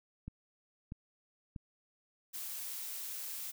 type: click train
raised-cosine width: 5 ms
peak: -30 dBFS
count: 3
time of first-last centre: 0.28-1.562 s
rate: 1.56 Hz
type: noise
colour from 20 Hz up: blue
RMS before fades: -42 dBFS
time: 2.33-3.52 s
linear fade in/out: 20 ms
effects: none